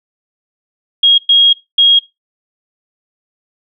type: tone bursts at uneven times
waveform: sine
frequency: 3275 Hz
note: G#7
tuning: 25 cents flat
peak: -5 dBFS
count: 3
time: 1.03-1.18 / 1.29-1.53 / 1.78-1.99 s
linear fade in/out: 5 ms
effects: noise-tail reverb RT60 0.2 s tail -19 dB re dry